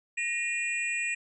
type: tone cluster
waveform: sine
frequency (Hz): 1879 / 2430 / 2730 / 7800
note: A#6 / D#7 / F7 / B8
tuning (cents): +13 / -42 / -40 / -23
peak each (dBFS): -34 / -30 / -37 / -39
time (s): 0.17-1.15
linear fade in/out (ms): 10
effects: none